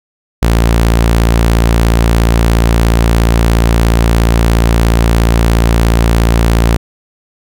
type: tone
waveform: sawtooth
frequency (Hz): 57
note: A#1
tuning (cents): -38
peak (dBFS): -3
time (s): 0.42-6.77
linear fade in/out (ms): 10
effects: none